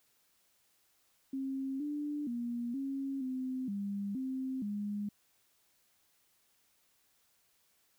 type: tone with pitch steps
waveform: sine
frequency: 268.3 / 294.2 / 238.3 / 272.4 / 258.1 / 200.6 / 261.8 / 205.6 Hz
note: C4 / D4 / A#3 / C#4 / C4 / G3 / C4 / G#3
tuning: +44 / +3 / +38 / -30 / -23 / +40 / +1 / -17 cents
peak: -34 dBFS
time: 1.33-5.09 s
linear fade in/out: 5 ms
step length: 470 ms
effects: white hiss -72 dBFS RMS until 7.98 s